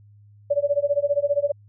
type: tone with tremolo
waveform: sine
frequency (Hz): 574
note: D5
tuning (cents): -40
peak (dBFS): -15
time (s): 0.5-1.52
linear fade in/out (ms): 10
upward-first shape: sine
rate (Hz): 15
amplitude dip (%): 95
effects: added 103 Hz sine -48 dBFS peak until 1.68 s